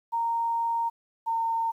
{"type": "tone pair in turn", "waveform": "sine", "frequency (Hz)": [926, 912.2], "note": ["A#5", "A#5"], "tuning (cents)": [-12, -38], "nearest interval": "unison", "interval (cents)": 26, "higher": "first", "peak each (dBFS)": -24, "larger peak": "neither", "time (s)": [[0.12, 0.9], [1.26, 1.72]], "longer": "first", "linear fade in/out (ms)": 20, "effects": ["10-bit"]}